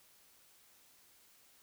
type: silence
effects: white hiss -65 dBFS RMS until 1.62 s